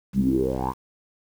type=tone with low-pass filter sweep; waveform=10% pulse; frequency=64.8 Hz; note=C2; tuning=16 cents flat; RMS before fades=-23 dBFS; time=0.13-0.74 s; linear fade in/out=50 ms; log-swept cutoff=170 to 1100 Hz; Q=9; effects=8-bit